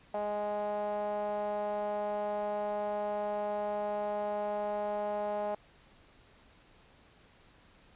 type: tone with band-pass filter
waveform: sawtooth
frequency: 207.7 Hz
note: G#3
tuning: in tune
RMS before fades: -34 dBFS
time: 0.14-5.55 s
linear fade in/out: 5 ms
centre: 710 Hz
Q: 9.7
effects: pink hiss -61 dBFS RMS until 7.95 s + resampled to 8000 Hz